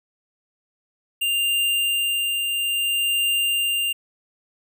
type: tone with tremolo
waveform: square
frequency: 2794 Hz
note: F7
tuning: in tune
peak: -19 dBFS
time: 1.21-3.93 s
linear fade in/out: 10 ms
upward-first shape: triangle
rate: 0.6 Hz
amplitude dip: 35%
effects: none